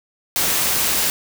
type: noise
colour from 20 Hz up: white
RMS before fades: -19 dBFS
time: 0.36-1.1 s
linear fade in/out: 0 ms
effects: none